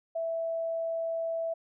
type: tone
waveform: sine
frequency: 659.3 Hz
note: E5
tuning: in tune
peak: -29 dBFS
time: 0.15-1.54 s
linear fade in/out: 10 ms
effects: none